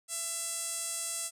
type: tone with band-pass filter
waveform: sawtooth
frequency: 669 Hz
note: E5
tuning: 25 cents sharp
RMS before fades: -36 dBFS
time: 0.08-1.31 s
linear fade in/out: 50 ms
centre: 8500 Hz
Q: 3.4
effects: none